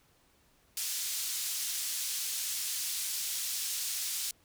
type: band-pass noise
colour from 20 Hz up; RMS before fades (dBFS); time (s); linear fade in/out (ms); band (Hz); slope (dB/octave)
pink; -35; 0.77-4.31; 2; 4700 to 15000; 12
effects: pink hiss -67 dBFS RMS until 4.44 s